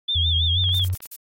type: tone with vibrato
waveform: sine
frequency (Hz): 3420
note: A7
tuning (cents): -50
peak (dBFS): -20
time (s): 0.08-0.85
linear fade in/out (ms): 10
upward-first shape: sine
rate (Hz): 6.2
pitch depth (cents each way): 100
type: tone with pitch glide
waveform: sine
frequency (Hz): 82.9 to 91.98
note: E2 to F#2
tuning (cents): +10 to -10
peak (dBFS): -20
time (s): 0.15-0.95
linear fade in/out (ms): 10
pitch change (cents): +180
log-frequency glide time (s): 0.5-0.58
type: click train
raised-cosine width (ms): 0.3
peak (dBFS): -27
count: 9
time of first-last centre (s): 0.64-1.057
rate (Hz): 19.2
type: noise bursts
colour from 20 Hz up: violet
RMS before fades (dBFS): -34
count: 5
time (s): 0.74-1.162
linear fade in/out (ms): 5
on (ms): 50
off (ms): 43
effects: AAC 48 kbps